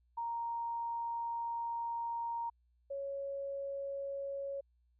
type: tone pair in turn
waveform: sine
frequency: 932.3 / 554.3 Hz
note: A#5 / C#5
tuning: 0 / 0 cents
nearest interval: major sixth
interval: 900 cents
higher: first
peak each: -35 / -37 dBFS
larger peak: first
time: 0.17-2.5 / 2.9-4.61 s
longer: first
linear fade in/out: 10 ms
effects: added 60 Hz sine -69 dBFS peak until 4.99 s